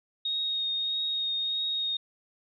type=tone with vibrato; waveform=sine; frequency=3729 Hz; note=A#7; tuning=in tune; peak=-27 dBFS; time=0.25-1.97 s; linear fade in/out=5 ms; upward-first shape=triangle; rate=1.6 Hz; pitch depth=16 cents each way; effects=none